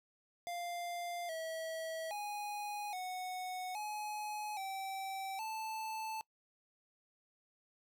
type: tone with pitch steps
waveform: square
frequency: 697 / 647 / 828 / 737 / 844 / 773 / 879 Hz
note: F5 / E5 / G#5 / F#5 / G#5 / G5 / A5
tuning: -4 / -32 / -5 / -7 / +28 / -24 / -2 cents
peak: -40 dBFS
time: 0.47-6.21 s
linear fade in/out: 0 ms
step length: 820 ms
effects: noise-tail reverb RT60 0.1 s tail -23 dB re dry